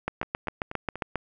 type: two click trains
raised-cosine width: 0.5 ms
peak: -12 / -20 dBFS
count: 9 / 4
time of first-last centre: 0.08-1.157 / 0.23-0.956 s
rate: 7.43 / 4.13 Hz
effects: none